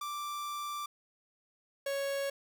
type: tone pair in turn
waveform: 45% pulse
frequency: 1174.7 / 554.4 Hz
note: D6 / C#5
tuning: 0 / 0 cents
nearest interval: octave + minor second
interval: 1300 cents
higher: first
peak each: -36 / -32 dBFS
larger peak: second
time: 0.01-0.86 / 1.86-2.3 s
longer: first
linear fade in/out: 5 ms
effects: 12-bit